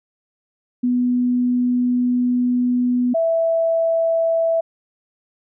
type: tone pair in turn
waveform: sine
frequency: 246.9 / 659.1 Hz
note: B3 / E5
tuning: 0 / 0 cents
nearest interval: octave + perfect fourth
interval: 1700 cents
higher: second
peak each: -15 dBFS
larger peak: neither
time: 0.83-3.14 / 3.14-4.61 s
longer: first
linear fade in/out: 10 ms
effects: none